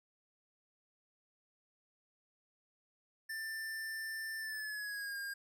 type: tone with pitch glide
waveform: square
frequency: 1780 to 1613.5 Hz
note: A6 to G6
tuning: +20 to +50 cents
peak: -40 dBFS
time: 3.29-5.34 s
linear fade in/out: 10 ms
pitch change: -170 cents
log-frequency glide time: 4.39-5.17 s
effects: none